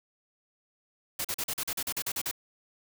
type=noise bursts; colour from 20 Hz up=white; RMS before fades=-32 dBFS; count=12; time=1.19-2.313 s; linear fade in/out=5 ms; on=56 ms; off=41 ms; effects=none